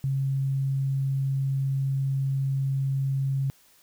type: tone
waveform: sine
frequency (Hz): 135.8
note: C#3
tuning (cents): -35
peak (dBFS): -23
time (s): 0.04-3.5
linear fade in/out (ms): 0
effects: white hiss -59 dBFS RMS until 3.82 s